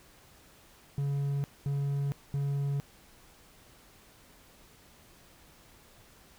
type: tone bursts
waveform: triangle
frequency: 140.7 Hz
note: C#3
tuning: 26 cents sharp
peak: -26 dBFS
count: 3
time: 0.98-2.8 s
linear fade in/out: 0 ms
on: 460 ms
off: 220 ms
effects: pink hiss -58 dBFS RMS until 6.38 s